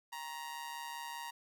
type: tone with amplitude modulation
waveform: sawtooth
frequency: 940 Hz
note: A#5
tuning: 14 cents sharp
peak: -35 dBFS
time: 0.12-1.31 s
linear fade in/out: 10 ms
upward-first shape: sine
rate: 145 Hz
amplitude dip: 65%
effects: none